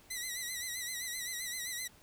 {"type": "tone with vibrato", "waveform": "10% pulse", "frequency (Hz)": 1975.5, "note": "B6", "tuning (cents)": 0, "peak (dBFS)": -28, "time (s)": [0.1, 1.88], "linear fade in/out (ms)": 10, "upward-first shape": "sine", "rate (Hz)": 7.7, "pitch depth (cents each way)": 73, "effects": ["pink hiss -61 dBFS RMS until 2.02 s"]}